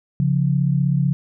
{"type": "tone pair together", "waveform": "sine", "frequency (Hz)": [138.67, 174.61], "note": ["C#3", "F3"], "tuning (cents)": [1, 0], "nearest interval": "major third", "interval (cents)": 399, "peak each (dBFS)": [-17, -20], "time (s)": [0.2, 1.13], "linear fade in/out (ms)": 0, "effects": []}